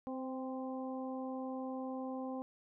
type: harmonic tone with a mistuned harmonic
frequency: 260 Hz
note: C4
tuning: 11 cents flat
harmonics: 1 / 2 / 3 / 4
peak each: -40 / -44 / -47 / -51 dBFS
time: 0.07-2.42 s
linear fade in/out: 0 ms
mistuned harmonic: 3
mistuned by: +20 cents
effects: none